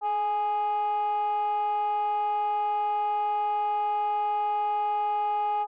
sine tone with frequency modulation, 830.6 Hz, G#5, in tune, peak -22 dBFS, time 0.01-5.67 s, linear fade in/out 50 ms, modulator 407 Hz, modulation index 0.36, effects tanh soft clip ceiling -22 dBFS

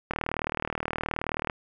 click train, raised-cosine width 0.5 ms, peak -13 dBFS, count 55, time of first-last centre 0.11-1.498 s, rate 38.9 Hz, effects none

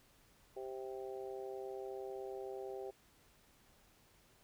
harmonic tone, 130.81 Hz, C3, in tune, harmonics 3 / 4 / 5 / 6, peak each -44 / -49 / -53 / -52 dBFS, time 0.56-2.91 s, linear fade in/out 10 ms, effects pink hiss -68 dBFS RMS until 4.43 s

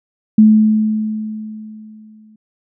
sine tone with exponential decay, 216 Hz, A3, 32 cents flat, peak -3 dBFS, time 0.38-2.36 s, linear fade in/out 5 ms, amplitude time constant 430 ms, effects none

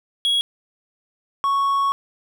triangle tone pair in turn, 3322 / 1108.6 Hz, G#7 / C#6, 0 / 0 cents, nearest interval octave + perfect fifth, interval 1900 cents, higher first, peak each -15 / -15 dBFS, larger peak neither, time 0.25-0.41 / 1.44-1.92 s, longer second, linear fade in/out 0 ms, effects none

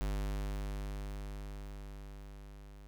square tone with level ramp, 50.1 Hz, G1, 38 cents sharp, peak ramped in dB -33 to -51 dBFS, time 0.01-2.87 s, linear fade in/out 0 ms, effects none

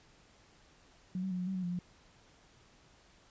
sine tone with pitch steps, 183.6 / 190 / 181.4 / 180.4 / 190.8 / 184.5 / 175.7 / 177.8 Hz, F#3 / F#3 / F#3 / F#3 / G3 / F#3 / F3 / F3, -13 / +46 / -34 / -44 / -47 / -5 / +11 / +31 cents, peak -33 dBFS, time 1.15-1.79 s, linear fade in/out 2 ms, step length 80 ms, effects pink hiss -63 dBFS RMS until 3.3 s + resampled to 16000 Hz

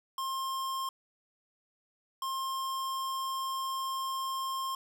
square tone bursts at uneven times, 1063 Hz, C6, 27 cents sharp, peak -33 dBFS, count 2, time 0.18-0.89 / 2.22-4.75 s, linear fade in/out 2 ms, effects none

